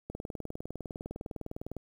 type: click train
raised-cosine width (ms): 2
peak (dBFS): -25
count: 34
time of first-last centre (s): 0.1-1.767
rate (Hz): 19.8
effects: 9-bit